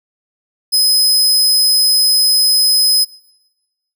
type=tone; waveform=sawtooth; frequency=5060 Hz; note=D#8; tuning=28 cents sharp; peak=-7 dBFS; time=0.72-3.05 s; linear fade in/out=20 ms; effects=noise-tail reverb RT60 1.0 s tail -22 dB re dry